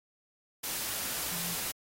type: tone in noise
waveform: sine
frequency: 172.1 Hz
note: F3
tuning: 25 cents flat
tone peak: -44 dBFS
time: 1.31-1.56 s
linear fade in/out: 10 ms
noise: white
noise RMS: -35 dBFS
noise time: 0.63-1.72 s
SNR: -12 dB
effects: AAC 48 kbps